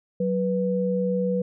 sine tone pair together, 185.9 / 491.2 Hz, F#3 / B4, +8 / -9 cents, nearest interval octave + perfect fourth, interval 1683 cents, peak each -24 dBFS, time 0.2-1.42 s, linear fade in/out 5 ms, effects none

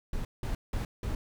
brown noise bursts, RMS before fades -32 dBFS, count 4, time 0.13-1.15 s, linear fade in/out 2 ms, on 120 ms, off 180 ms, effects none

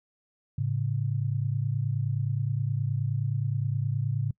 sine tone pair together, 108.65 / 138.2 Hz, A2 / C#3, -21 / -5 cents, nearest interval major third, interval 416 cents, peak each -28 dBFS, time 0.58-4.31 s, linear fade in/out 5 ms, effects noise-tail reverb RT60 0.1 s tail -25 dB re dry

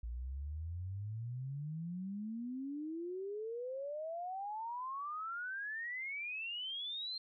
sine exponential sweep, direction up, 56.1 to 4205 Hz, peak -39 dBFS, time 0.03-7.18 s, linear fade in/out 5 ms, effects none

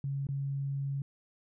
sine tone with dropouts, 138.59 Hz, C#3, in tune, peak -31 dBFS, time 0.04-1.02 s, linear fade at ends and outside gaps 2 ms, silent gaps 0.269-0.288 s, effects none

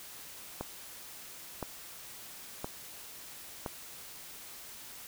click train, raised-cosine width 1 ms, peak -21 dBFS, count 4, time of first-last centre 0.61-3.662 s, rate 0.983 Hz, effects white hiss -48 dBFS RMS until 5.07 s

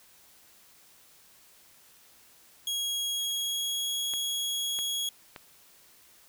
sawtooth tone with pitch glide, 3300 to 3323 Hz, G#7 to G#7, -12 to 0 cents, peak -26 dBFS, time 2.67-5.09 s, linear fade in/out 2 ms, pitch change +12 cents, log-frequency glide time 3.14-3.9 s
clicks, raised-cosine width 0.3 ms, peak -25 dBFS, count 3, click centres 4.137 / 4.789 / 5.362 s
effects white hiss -58 dBFS RMS until 6.28 s

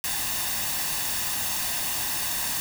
white noise with comb filter, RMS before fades -28 dBFS, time 0.04-2.6 s, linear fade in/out 0 ms, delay 1.1 ms, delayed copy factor +0.55, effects none

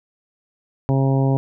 harmonic tone, 135.1 Hz, C#3, 44 cents flat, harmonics 1 / 2 / 3 / 4 / 5 / 6 / 7, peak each -16 / -22 / -26 / -28 / -30 / -32 / -33 dBFS, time 0.89-1.37 s, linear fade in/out 0 ms, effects none

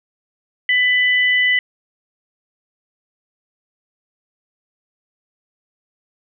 sine tone pair together, 1993.6 / 2987 Hz, B6 / F#7, +16 / +16 cents, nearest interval perfect fifth, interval 700 cents, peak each -13 / -21 dBFS, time 0.69-1.59 s, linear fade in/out 2 ms, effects none

